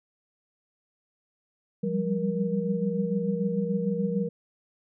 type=tone cluster; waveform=sine; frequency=174.6 / 191.7 / 198.5 / 472.3 Hz; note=F3 / G3 / G3 / A#4; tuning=0 / -38 / +22 / +23 cents; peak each=-30 / -32 / -29 / -30 dBFS; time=1.83-4.29 s; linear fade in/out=10 ms; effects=none